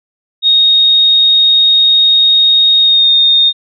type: tone with pitch glide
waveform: sine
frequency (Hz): 3729 to 3680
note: A#7 to A#7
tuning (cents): 0 to -23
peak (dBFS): -5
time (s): 0.42-3.53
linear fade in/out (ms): 50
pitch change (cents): -23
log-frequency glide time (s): 2.8-3.09
effects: none